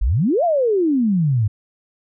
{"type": "exponential two-way sweep", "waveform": "sine", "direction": "up then down", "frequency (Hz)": [43.12, 721, 99.4], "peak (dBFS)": -14, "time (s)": [0.01, 1.48], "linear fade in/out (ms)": 10, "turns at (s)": 0.44, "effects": []}